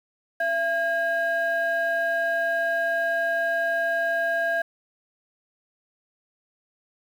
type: tone pair together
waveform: sine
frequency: 673 / 1624.4 Hz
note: E5 / G#6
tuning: +36 / -39 cents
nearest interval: octave + minor third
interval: 1525 cents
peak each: -23 dBFS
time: 0.4-4.62 s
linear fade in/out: 5 ms
effects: tanh soft clip ceiling -17 dBFS + 8-bit